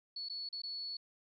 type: tone with dropouts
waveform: sine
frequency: 4411 Hz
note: C#8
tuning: 9 cents flat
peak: -39 dBFS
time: 0.16-0.97 s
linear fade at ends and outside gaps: 5 ms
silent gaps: 0.287-0.297 / 0.49-0.527 / 0.619-0.634 s
effects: none